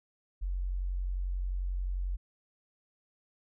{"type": "tone", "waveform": "sine", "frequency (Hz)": 45.65, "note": "F#1", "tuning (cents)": -23, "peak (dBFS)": -30, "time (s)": [0.41, 2.17], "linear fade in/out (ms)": 20, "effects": []}